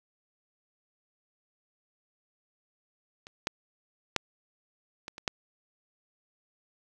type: clicks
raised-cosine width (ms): 0.2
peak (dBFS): -28 / -11 / -7 / -21 / -25 / -10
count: 6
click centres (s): 3.269 / 3.471 / 4.163 / 5.081 / 5.181 / 5.278
effects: none